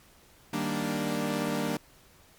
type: chord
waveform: sawtooth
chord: Eb major seventh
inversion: none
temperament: equal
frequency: 155.56 / 196 / 233.1 / 293.7 Hz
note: Eb3 / G3 / Bb3 / D4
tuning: 0 / 0 / 0 / 0 cents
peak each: -32 / -30 / -29 / -29 dBFS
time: 0.53-1.77 s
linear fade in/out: 5 ms
effects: pink hiss -58 dBFS RMS until 2.38 s + MP3 96 kbps